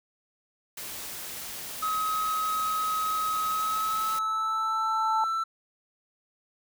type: noise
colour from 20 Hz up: white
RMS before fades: -38 dBFS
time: 0.77-4.19 s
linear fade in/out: 5 ms
type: tone with pitch glide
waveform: triangle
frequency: 1272 to 1331.4 Hz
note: D#6 to E6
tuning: +38 to +17 cents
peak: -24 dBFS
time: 1.82-5.44 s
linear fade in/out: 10 ms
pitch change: +79 cents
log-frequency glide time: 3.46-4.88 s
type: tone with exponential growth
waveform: sine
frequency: 880 Hz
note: A5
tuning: in tune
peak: -23 dBFS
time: 3.07-5.24 s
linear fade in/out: 1 ms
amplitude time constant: 470 ms
effects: none